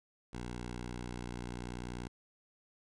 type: tone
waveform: 10% pulse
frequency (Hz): 60.4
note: B1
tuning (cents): -38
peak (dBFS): -32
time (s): 0.33-2.08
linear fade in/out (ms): 5
effects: resampled to 22050 Hz + 12-bit